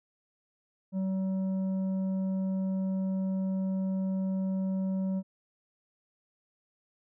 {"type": "tone with tanh clipping", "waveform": "triangle", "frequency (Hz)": 190, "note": "F#3", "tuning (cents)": 46, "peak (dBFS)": -29, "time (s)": [0.92, 5.23], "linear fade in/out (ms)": 50, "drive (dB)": 11, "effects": []}